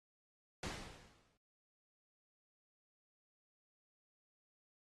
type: noise with exponential decay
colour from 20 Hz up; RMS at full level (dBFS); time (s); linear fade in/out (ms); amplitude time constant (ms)
pink; -41; 0.63-1.37; 2; 160
effects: low-pass 7000 Hz 12 dB/octave + AAC 32 kbps